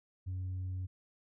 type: tone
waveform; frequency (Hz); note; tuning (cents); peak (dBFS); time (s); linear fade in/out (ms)
sine; 92.5; F#2; 0; -33; 0.26-0.87; 20
effects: tanh soft clip ceiling -34 dBFS